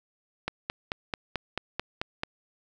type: click train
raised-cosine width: 0.3 ms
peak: -13 dBFS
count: 9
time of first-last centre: 0.48-2.234 s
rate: 4.56 Hz
effects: none